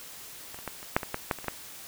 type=clicks; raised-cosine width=0.5 ms; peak=-26 / -28 / -18 / -29 / -6 / -18 / -14 / -10 / -26 / -25 / -13 dBFS; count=11; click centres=0.545 / 0.589 / 0.677 / 0.829 / 0.965 / 1.032 / 1.144 / 1.312 / 1.387 / 1.444 / 1.483 s; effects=white hiss -45 dBFS RMS until 1.87 s